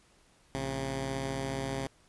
10% pulse tone pair together, 56.84 / 134.8 Hz, A#1 / C#3, -43 / -48 cents, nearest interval octave + minor third, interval 1495 cents, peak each -32 / -25 dBFS, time 0.55-1.87 s, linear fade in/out 0 ms, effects pink hiss -64 dBFS RMS until 2.08 s + resampled to 24000 Hz

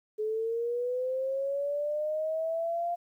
sine linear sweep, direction up, 425.2 to 698.5 Hz, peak -28 dBFS, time 0.18-2.96 s, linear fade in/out 20 ms, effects 11-bit

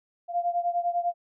sine beating tone pair, 694 / 704 Hz, F5 / F5, -11 / +14 cents, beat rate 10 Hz, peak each -26 / -29 dBFS, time 0.28-1.14 s, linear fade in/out 50 ms, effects none

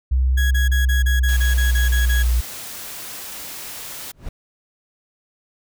sine tone with pitch glide, 64.4 to 60.09 Hz, C2 to B1, -27 to -47 cents, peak -14 dBFS, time 0.11-2.41 s, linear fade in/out 10 ms, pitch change -120 cents, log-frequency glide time 0.75-2.26 s
35% pulse tone bursts, 1661.2 Hz, G#6, in tune, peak -21 dBFS, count 11, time 0.37-2.23 s, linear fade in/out 10 ms, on 140 ms, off 32 ms
white noise, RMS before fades -33 dBFS, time 1.28-4.12 s, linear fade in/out 10 ms
brown noise with exponential growth, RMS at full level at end -26 dBFS, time 4.09-4.29 s, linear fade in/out 5 ms, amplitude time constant 42 ms
effects none

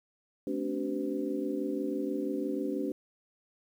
sine tone cluster, 217.9 / 262.3 / 288.4 / 380.9 / 506 Hz, A3 / C4 / D4 / G4 / B4, -17 / +4 / -31 / -50 / +42 cents, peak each -39 / -39 / -33 / -36 / -39 dBFS, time 0.47-2.92 s, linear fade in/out 2 ms, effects 10-bit

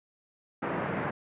pink band-pass noise, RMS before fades -32 dBFS, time 0.62-1.11 s, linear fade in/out 10 ms, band 130 to 1900 Hz, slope 24 dB/octave, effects resampled to 8000 Hz

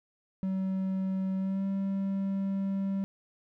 triangle tone with pitch glide, 190.1 to 194.99 Hz, F#3 to G3, +47 to -9 cents, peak -26 dBFS, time 0.43-3.04 s, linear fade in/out 0 ms, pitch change +44 cents, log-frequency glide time 1.37-1.65 s, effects none

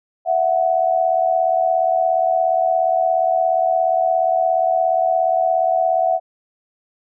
sine tone pair together, 662.9 / 740 Hz, E5 / F#5, +10 / 0 cents, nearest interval major second, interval 190 cents, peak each -17 dBFS, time 0.25-6.2 s, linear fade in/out 50 ms, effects none

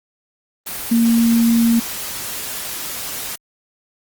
sine tone in noise, 231.6 Hz, A#3, 11 cents flat, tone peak -11 dBFS, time 0.91-1.8 s, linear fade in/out 10 ms, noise white, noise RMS -27 dBFS, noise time 0.66-3.36 s, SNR +13 dB, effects Opus 24 kbps

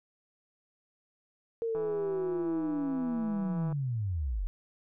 sine linear sweep, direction down, 463.8 to 38.23 Hz, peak -29 dBFS, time 1.62-4.47 s, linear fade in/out 0 ms
click train, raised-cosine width 1 ms, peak -30 dBFS, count 325, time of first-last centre 1.75-3.726 s, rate 164 Hz
effects none

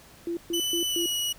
sine tone bursts, 340.5 Hz, F4, 44 cents flat, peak -27 dBFS, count 4, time 0.27-1.06 s, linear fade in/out 2 ms, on 100 ms, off 130 ms
sawtooth tone with pitch glide, 2990 to 2918 Hz, F#7 to F#7, +17 to -25 cents, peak -23 dBFS, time 0.53-1.33 s, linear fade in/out 10 ms, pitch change -42 cents, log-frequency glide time 0.88-1.03 s
effects pink hiss -52 dBFS RMS until 1.38 s

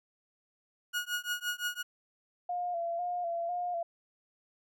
30% pulse tone with tremolo, 1447 Hz, F#6, 39 cents flat, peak -26 dBFS, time 0.93-1.83 s, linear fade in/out 20 ms, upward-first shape triangle, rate 5.8 Hz, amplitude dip 100%
sine tone with vibrato, 695 Hz, F5, 9 cents flat, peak -31 dBFS, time 2.49-3.83 s, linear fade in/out 5 ms, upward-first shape square, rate 2 Hz, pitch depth 39 cents each way
effects none

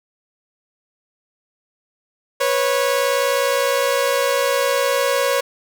sawtooth tone pair together, 490.4 / 550.1 Hz, B4 / C#5, -12 / -13 cents, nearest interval major second, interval 199 cents, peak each -17 / -14 dBFS, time 2.4-5.41 s, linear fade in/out 10 ms, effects none

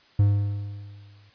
triangle tone with exponential decay, 101.5 Hz, G#2, 39 cents flat, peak -12 dBFS, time 0.19-1.3 s, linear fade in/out 5 ms, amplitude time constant 240 ms, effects white hiss -57 dBFS RMS until 1.34 s + resampled to 11025 Hz

